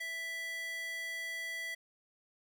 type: tone with high-pass filter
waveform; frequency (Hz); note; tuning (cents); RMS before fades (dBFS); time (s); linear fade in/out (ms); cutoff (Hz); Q
square; 660; E5; +2; -40; 0-1.75; 10; 1900; 2.9
effects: none